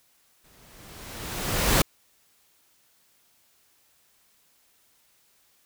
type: noise with exponential growth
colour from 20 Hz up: pink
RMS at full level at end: -19 dBFS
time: 0.44-1.82 s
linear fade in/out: 5 ms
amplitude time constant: 300 ms
effects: white hiss -64 dBFS RMS until 5.65 s